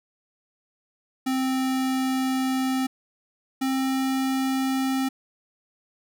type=tone pair in turn; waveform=square; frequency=261.6 / 264.9 Hz; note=C4 / C4; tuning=0 / +22 cents; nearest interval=unison; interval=22 cents; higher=second; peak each=-23 dBFS; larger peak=neither; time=1.26-2.87 / 3.61-5.09 s; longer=first; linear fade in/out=10 ms; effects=none

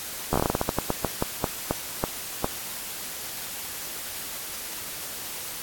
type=slowing click train; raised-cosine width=1 ms; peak=-8 dBFS; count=19; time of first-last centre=0.33-2.444 s; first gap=12 ms; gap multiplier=1.23; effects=white hiss -35 dBFS RMS until 5.62 s + AAC 64 kbps

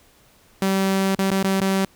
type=tone with dropouts; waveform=sawtooth; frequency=192.9 Hz; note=G3; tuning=28 cents flat; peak=-14 dBFS; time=0.62-1.85 s; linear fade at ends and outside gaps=2 ms; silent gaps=1.151-1.188 / 1.304-1.314 / 1.428-1.442 / 1.603-1.613 s; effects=pink hiss -55 dBFS RMS until 1.95 s

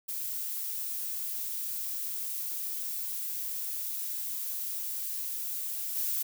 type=noise with level steps; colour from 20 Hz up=violet; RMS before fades=-35 / -31 dBFS; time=0.08-6.23 s; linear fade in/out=10 ms; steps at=5.95 s; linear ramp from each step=20 ms; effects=none

